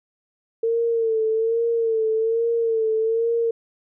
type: tone with vibrato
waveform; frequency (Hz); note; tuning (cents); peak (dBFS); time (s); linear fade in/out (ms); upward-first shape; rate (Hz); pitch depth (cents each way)
sine; 452.3; A4; +48; -18; 0.63-3.51; 5; sine; 1.2; 49
effects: none